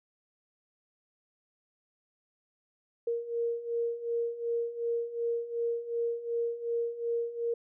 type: beating tone pair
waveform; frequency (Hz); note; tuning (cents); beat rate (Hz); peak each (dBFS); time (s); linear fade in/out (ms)
sine; 466.2 / 468.9; A#4 / A#4; 0 / +10; 2.7; -35 / -31; 3.07-7.54; 5
effects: none